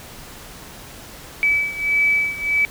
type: beating tone pair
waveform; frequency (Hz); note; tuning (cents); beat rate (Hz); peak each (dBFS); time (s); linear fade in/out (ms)
sine; 2296 / 2297.6; D7 / D7; -40 / -39; 1.6; -18 / -21; 1.43-2.65; 0
effects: pink hiss -39 dBFS RMS until 2.7 s